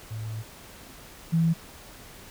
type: tone pair in turn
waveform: sine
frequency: 110 / 164.81 Hz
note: A2 / E3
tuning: 0 / 0 cents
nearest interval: perfect fifth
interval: 700 cents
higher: second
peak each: -31 / -19 dBFS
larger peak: second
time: 0.1-0.43 / 1.32-1.54 s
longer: first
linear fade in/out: 20 ms
effects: pink hiss -47 dBFS RMS until 2.3 s